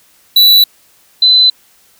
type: tone pair in turn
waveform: square / sine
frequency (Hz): 3951 / 4025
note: B7 / B7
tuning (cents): 0 / +32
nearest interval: unison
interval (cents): 32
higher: second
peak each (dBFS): -4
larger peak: neither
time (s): 0.36-0.64 / 1.22-1.5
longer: neither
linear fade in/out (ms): 5
effects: white hiss -49 dBFS RMS until 1.99 s